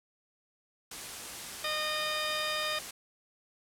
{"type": "noise", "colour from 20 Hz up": "white", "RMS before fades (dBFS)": -41, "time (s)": [0.91, 2.91], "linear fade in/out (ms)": 5}
{"type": "harmonic tone", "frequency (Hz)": 613, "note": "D#5", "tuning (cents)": -26, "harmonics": [1, 2, 3, 4, 5, 6, 8], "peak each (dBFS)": [-38, -37, -38, -39, -41, -37, -40], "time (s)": [1.64, 2.79], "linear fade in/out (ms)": 5}
{"effects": ["low-pass 11000 Hz 12 dB/octave"]}